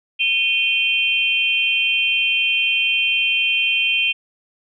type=tone cluster; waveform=sine; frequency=2469 / 2700 / 3139 Hz; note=D#7 / E7 / G7; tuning=-14 / +41 / +2 cents; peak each=-20 dBFS; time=0.19-4.13 s; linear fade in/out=20 ms; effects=none